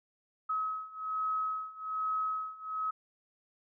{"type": "beating tone pair", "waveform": "sine", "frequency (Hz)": [1278, 1279.2], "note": ["D#6", "D#6"], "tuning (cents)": [46, 48], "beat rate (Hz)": 1.2, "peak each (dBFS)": [-36, -34], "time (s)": [0.49, 2.91], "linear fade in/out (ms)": 10, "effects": []}